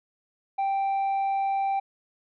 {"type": "tone with tanh clipping", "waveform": "sine", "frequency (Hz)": 784, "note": "G5", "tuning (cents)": 0, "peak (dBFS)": -24, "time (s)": [0.58, 1.8], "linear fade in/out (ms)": 10, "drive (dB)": 3, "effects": []}